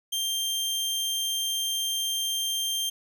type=tone; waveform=sawtooth; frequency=3172 Hz; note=G7; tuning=20 cents sharp; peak=-23 dBFS; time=0.12-2.9 s; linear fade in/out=10 ms; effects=none